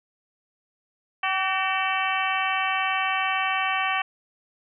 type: harmonic tone with a mistuned harmonic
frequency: 381.9 Hz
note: G4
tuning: 45 cents flat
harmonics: 2 / 3 / 4 / 5 / 6 / 7 / 8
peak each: -28 / -28 / -34 / -30 / -30 / -30 / -34 dBFS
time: 1.23-4.02 s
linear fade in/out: 5 ms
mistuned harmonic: 5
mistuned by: -70 cents
effects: none